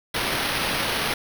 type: noise with sample-and-hold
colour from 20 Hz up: violet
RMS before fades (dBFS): -25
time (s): 0.14-1.14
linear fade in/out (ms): 5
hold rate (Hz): 7350
effects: none